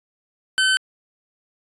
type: tone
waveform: 25% pulse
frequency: 1530 Hz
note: G6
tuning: 42 cents flat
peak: -12 dBFS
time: 0.58-0.77 s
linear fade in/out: 0 ms
effects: resampled to 22050 Hz